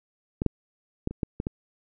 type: clicks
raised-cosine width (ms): 3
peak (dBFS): -13 / -9 / -13 / -23 / -13 / -16 / -15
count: 7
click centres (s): 0.419 / 0.463 / 1.074 / 1.11 / 1.232 / 1.401 / 1.469
effects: none